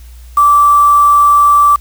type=tone with quantisation; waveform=sine; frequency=1164 Hz; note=D6; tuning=16 cents flat; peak=-4 dBFS; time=0.37-1.76 s; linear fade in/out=5 ms; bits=4; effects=added 60 Hz sine -31 dBFS peak until 1.8 s + white hiss -46 dBFS RMS until 1.8 s